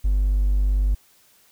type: tone with hard clipping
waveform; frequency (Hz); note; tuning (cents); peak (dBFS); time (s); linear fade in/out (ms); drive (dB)
triangle; 49; G1; 0; -17; 0.04-0.95; 10; 4
effects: white hiss -57 dBFS RMS until 1.51 s